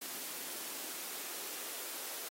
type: noise with high-pass filter sweep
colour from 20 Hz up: white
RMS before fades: -43 dBFS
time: 0.01-2.29 s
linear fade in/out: 10 ms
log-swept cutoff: 240 to 410 Hz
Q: 1.6
effects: AAC 48 kbps